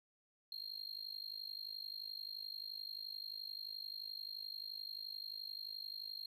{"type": "tone with amplitude modulation", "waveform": "triangle", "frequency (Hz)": 4219, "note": "C8", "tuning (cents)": 14, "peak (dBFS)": -39, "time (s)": [0.52, 6.26], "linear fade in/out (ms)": 2, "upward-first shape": "sine", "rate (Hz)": 51.5, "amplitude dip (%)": 95, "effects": []}